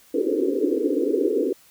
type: band-pass noise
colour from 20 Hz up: pink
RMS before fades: -22 dBFS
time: 0.14-1.53 s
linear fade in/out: 5 ms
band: 270 to 500 Hz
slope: 96 dB/octave
effects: white hiss -54 dBFS RMS until 1.7 s